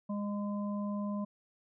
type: harmonic tone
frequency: 204.7 Hz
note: G#3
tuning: 25 cents flat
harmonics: 1 / 3 / 5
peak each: -33 / -43 / -45 dBFS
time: 0.09-1.25 s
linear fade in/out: 10 ms
effects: none